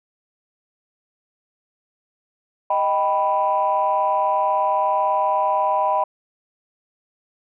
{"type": "chord", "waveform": "sine", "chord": "Eb augmented", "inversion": "none", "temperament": "equal", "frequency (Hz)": [622.3, 784, 987.8], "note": ["Eb5", "G5", "B5"], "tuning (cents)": [0, 0, 0], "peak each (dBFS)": [-22, -21, -19], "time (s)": [2.7, 6.04], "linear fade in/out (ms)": 5, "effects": ["tanh soft clip ceiling -9 dBFS"]}